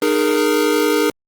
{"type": "chord", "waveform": "square", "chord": "D# suspended fourth", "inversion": "none", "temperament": "equal with one note detuned", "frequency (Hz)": [304.9, 415.3, 466.2], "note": ["D#4", "G#4", "A#4"], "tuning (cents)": [-35, 0, 0], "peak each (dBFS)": -19, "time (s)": [0.02, 1.1], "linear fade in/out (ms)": 2, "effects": ["Opus 24 kbps"]}